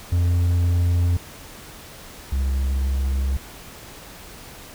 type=tone pair in turn; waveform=triangle; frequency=87.31 / 66.82 Hz; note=F2 / C2; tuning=0 / +37 cents; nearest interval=perfect fourth; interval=463 cents; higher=first; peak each=-14 / -17 dBFS; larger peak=first; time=0.12-1.17 / 2.32-3.37 s; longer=neither; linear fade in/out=5 ms; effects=pink hiss -41 dBFS RMS until 4.74 s